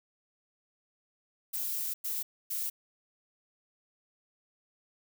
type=noise bursts at uneven times; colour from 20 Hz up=violet; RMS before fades=-34 dBFS; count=3; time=1.53-1.94 / 2.04-2.23 / 2.5-2.7 s; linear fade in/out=10 ms; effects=none